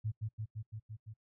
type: tone with echo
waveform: sine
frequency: 108.9 Hz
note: A2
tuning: 17 cents flat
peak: -32 dBFS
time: 0.04-0.12 s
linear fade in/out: 20 ms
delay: 170 ms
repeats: 6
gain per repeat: -2 dB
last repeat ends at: 1.14 s
effects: noise-tail reverb RT60 0.1 s tail -25 dB re dry